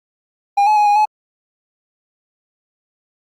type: tone with pitch steps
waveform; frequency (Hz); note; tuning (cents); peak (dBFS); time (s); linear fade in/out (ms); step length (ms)
triangle; 807 / 852 / 835 / 823 / 852; G#5 / G#5 / G#5 / G#5 / G#5; -50 / +44 / +9 / -16 / +44; -8; 0.57-1.055; 10; 97
effects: Opus 48 kbps